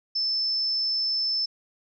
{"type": "tone", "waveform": "sine", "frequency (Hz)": 5274, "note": "E8", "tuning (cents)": 0, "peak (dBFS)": -23, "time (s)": [0.15, 1.46], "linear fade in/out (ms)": 10, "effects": []}